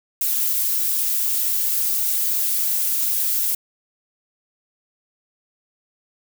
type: noise with flanger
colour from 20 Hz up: violet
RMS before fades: -21 dBFS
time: 0.21-3.55 s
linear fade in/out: 5 ms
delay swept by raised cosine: 1.8 to 7.2 ms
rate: 2.7 Hz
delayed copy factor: +1
effects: none